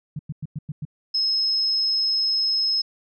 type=tone bursts; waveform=sine; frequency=150 Hz; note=D3; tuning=37 cents sharp; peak=-26 dBFS; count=6; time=0.16-0.852 s; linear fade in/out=5 ms; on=32 ms; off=100 ms
type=tone; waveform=sine; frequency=5170 Hz; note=E8; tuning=34 cents flat; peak=-19 dBFS; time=1.14-2.82 s; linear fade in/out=10 ms
effects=none